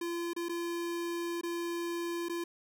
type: tone with dropouts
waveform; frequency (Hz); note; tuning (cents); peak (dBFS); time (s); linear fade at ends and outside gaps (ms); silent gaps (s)
square; 342.1; F4; -36; -34; 0.01-2.44; 5; 0.334-0.363 / 0.486-0.493 / 1.412-1.433 / 2.286-2.295
effects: none